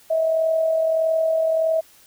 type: tone with amplitude modulation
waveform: sine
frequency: 645 Hz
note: E5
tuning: 38 cents flat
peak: -15 dBFS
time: 0.1-1.81 s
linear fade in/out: 10 ms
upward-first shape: sine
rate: 41.6 Hz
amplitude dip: 40%
effects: white hiss -52 dBFS RMS until 2.06 s